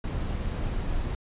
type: noise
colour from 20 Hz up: brown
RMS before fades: -29 dBFS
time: 0.04-1.15 s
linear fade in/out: 2 ms
effects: resampled to 8000 Hz